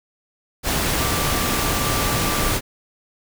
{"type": "tone in noise", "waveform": "sine", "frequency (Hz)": 1173, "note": "D6", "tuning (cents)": -2, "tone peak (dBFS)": -29, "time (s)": [0.95, 2.56], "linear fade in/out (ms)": 50, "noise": "pink", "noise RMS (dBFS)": -21, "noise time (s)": [0.63, 2.61], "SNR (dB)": -11, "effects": []}